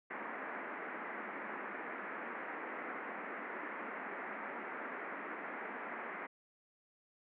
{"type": "band-pass noise", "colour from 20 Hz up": "white", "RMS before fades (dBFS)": -44, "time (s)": [0.1, 6.27], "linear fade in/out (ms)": 10, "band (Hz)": [200, 2100], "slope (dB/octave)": 48, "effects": []}